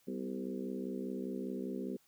harmonic tone with a mistuned harmonic, 65 Hz, C2, 11 cents flat, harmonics 3 / 4 / 5 / 6 / 7 / 8, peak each -42 / -41 / -46 / -43 / -48 / -51 dBFS, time 0.07-1.97 s, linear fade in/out 10 ms, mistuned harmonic 4, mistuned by -52 cents, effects white hiss -70 dBFS RMS until 2.07 s

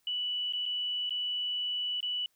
sine tone with dropouts, 2960 Hz, F#7, in tune, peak -30 dBFS, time 0.07-2.26 s, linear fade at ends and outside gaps 2 ms, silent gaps 0.525-0.534 / 0.656-0.661 / 1.095-1.106 / 2.005-2.028 s, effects white hiss -73 dBFS RMS until 2.35 s

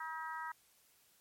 harmonic tone, 319.1 Hz, D#4, 44 cents sharp, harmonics 3 / 4 / 5 / 6, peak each -43 / -45 / -47 / -49 dBFS, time 0-0.52 s, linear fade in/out 5 ms, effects white hiss -69 dBFS RMS until 1.2 s + MP3 64 kbps

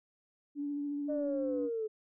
sine tone with vibrato, 288.2 Hz, D4, 33 cents flat, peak -33 dBFS, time 0.55-1.7 s, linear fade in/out 50 ms, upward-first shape triangle, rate 14 Hz, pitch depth 21 cents each way
sine linear sweep, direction down, 610 to 426.2 Hz, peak -32 dBFS, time 1.08-1.88 s, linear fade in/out 20 ms
effects tanh soft clip ceiling -23 dBFS

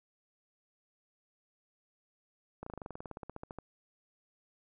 slowing click train, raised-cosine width 1 ms, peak -28 dBFS, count 19, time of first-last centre 2.63-3.587 s, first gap 34 ms, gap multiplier 1.05, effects none

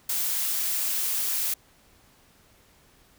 blue noise, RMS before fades -27 dBFS, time 0.09-1.54 s, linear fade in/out 5 ms, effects pink hiss -59 dBFS RMS until 3.18 s

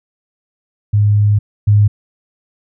sine tone pair in turn, 103.83 / 103.83 Hz, G#2 / G#2, 0 / 0 cents, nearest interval unison, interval 0 cents, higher neither, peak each -8 / -6 dBFS, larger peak second, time 0.93-1.39 / 1.67-1.88 s, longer first, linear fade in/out 10 ms, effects none

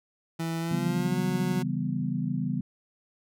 30% pulse tone with pitch glide, 164.7 to 182.75 Hz, E3 to F#3, -1 to -21 cents, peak -26 dBFS, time 0.39-1.63 s, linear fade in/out 10 ms, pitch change +180 cents, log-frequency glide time 0.59-1.19 s
sine chord, C# half-diminished seventh, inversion none, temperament equal, 138.59 / 164.81 / 196 / 246.9 Hz, C#3 / E3 / G3 / B3, 0 / 0 / 0 / 0 cents, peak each -32 dBFS, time 0.71-2.61 s, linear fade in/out 5 ms
effects none

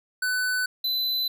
square tone pair in turn, 1500 / 4016 Hz, F#6 / B7, +23 / +28 cents, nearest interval octave + perfect fourth, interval 1705 cents, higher second, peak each -24 dBFS, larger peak neither, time 0.22-0.66 / 0.84-1.28 s, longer neither, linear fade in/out 5 ms, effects none

